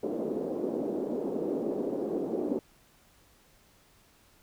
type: band-pass noise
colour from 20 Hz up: white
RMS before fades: -32 dBFS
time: 0.03-2.59 s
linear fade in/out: 2 ms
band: 240 to 450 Hz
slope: 24 dB/octave
effects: pink hiss -62 dBFS RMS until 4.42 s